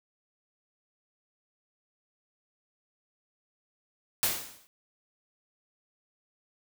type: noise with exponential decay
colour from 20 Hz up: white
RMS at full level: -24 dBFS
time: 4.23-4.67 s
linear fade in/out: 0 ms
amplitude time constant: 95 ms
effects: none